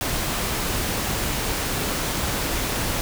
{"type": "noise", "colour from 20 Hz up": "pink", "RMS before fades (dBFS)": -25, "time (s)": [0.01, 3.01], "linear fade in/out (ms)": 0, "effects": []}